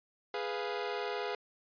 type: chord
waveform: sawtooth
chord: F diminished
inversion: first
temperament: equal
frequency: 415.3 / 493.9 / 698.5 Hz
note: Ab4 / Cb5 / F5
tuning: 0 / 0 / 0 cents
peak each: -33 / -35 / -37 dBFS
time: 0.34-1.35 s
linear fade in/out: 2 ms
effects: resampled to 11025 Hz